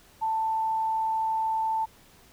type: tone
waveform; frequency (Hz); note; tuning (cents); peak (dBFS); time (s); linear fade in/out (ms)
sine; 886; A5; +12; -24; 0.21-1.86; 20
effects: pink hiss -56 dBFS RMS until 2.32 s